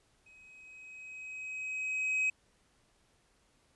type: tone with level ramp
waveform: triangle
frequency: 2535 Hz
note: D#7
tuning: 32 cents sharp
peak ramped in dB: -55 to -25 dBFS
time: 0.26-2.3 s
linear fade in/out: 5 ms
effects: pink hiss -70 dBFS RMS until 3.75 s + resampled to 24000 Hz